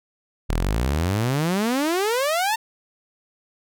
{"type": "exponential sweep", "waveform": "sawtooth", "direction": "up", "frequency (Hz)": [36.71, 920], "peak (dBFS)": -16, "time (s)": [0.49, 2.56], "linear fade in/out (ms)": 10, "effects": []}